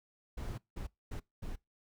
brown noise bursts at uneven times, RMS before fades -40 dBFS, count 4, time 0.37-0.58 / 0.76-0.87 / 1.11-1.2 / 1.42-1.56 s, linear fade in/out 10 ms, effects noise-tail reverb RT60 0.2 s tail -23 dB re dry

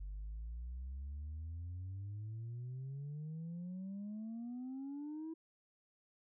sine exponential sweep, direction up, 47.59 to 327.2 Hz, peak -40 dBFS, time 0-5.34 s, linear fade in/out 10 ms, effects tanh soft clip ceiling -40 dBFS

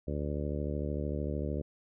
harmonic tone, 73.3 Hz, D2, 3 cents flat, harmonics 1 / 2 / 3 / 4 / 5 / 6 / 7 / 8, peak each -35 / -38 / -40 / -41 / -42 / -43 / -43 / -44 dBFS, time 0.07-1.62 s, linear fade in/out 10 ms, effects none

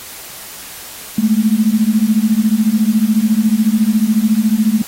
sine beating tone pair, 210 / 224 Hz, G#3 / A3, +19 / +31 cents, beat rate 14 Hz, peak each -13 dBFS, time 1.18-4.82 s, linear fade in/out 5 ms, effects white hiss -32 dBFS RMS until 4.87 s + AAC 48 kbps

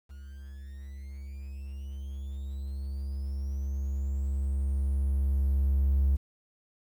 triangle tone with level ramp, 68.4 Hz, C#2, 23 cents flat, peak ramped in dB -40 to -18 dBFS, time 0.09-6.17 s, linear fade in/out 20 ms, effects tanh soft clip ceiling -16 dBFS + 10-bit

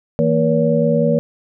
sine tone cluster, 161.6 / 231.3 / 480.3 / 566 Hz, E3 / A#3 / B4 / C#5, -34 / -13 / -48 / +36 cents, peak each -18 dBFS, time 0.19-1.19 s, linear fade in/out 0 ms, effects none

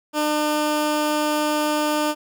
15% pulse tone, 301.2 Hz, D4, 44 cents sharp, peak -13 dBFS, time 0.13-2.15 s, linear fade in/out 50 ms, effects none

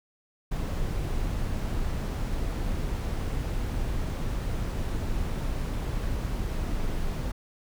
brown noise, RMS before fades -29 dBFS, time 0.51-7.32 s, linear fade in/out 10 ms, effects none

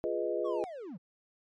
sine chord, F half-diminished seventh, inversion none, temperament equal, 349.2 / 415.3 / 493.9 / 622.3 Hz, F4 / Ab4 / Cb5 / Eb5, 0 / 0 / 0 / 0 cents, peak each -35 dBFS, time 0.04-0.64 s, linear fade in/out 0 ms
triangle linear sweep, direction down, 1155 to 144.1 Hz, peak -38 dBFS, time 0.44-0.98 s, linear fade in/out 20 ms
effects MP3 48 kbps

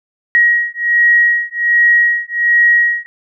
sine beating tone pair, 1896 / 1897.3 Hz, A#6 / A#6, +29 / +30 cents, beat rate 1.3 Hz, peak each -12 dBFS, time 0.35-3.06 s, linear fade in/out 0 ms, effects none

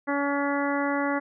harmonic tone, 283.2 Hz, C#4, 37 cents sharp, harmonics 1 / 2 / 3 / 4 / 5 / 6 / 7, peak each -27 / -30 / -32 / -33 / -34 / -35 / -35 dBFS, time 0.07-1.2 s, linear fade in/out 20 ms, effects none

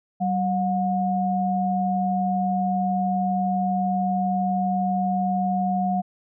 sine tone pair together, 190.4 / 722.2 Hz, F#3 / F#5, +50 / -42 cents, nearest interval octave + major seventh, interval 2308 cents, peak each -23 dBFS, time 0.2-6.02 s, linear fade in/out 20 ms, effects none

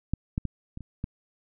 clicks, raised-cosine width 5 ms, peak -13 / -14 / -17 / -25 / -28 / -18 dBFS, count 6, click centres 0.136 / 0.379 / 0.453 / 0.774 / 0.807 / 1.041 s, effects none

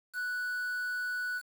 triangle tone with quantisation, 1480 Hz, F#6, in tune, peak -30 dBFS, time 0.13-1.42 s, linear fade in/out 50 ms, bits 8, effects none

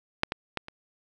clicks, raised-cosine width 0.3 ms, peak -6 / -13 / -13 / -24 dBFS, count 4, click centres 0.234 / 0.321 / 0.573 / 0.684 s, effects none

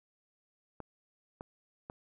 clicks, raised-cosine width 1 ms, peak -28 dBFS, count 3, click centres 0.803 / 1.409 / 1.899 s, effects none

